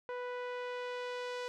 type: tone with low-pass filter sweep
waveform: sawtooth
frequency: 493.9 Hz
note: B4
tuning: in tune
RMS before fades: -40 dBFS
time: 0.09-1.48 s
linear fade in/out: 0 ms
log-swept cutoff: 1700 to 5200 Hz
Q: 0.89
effects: none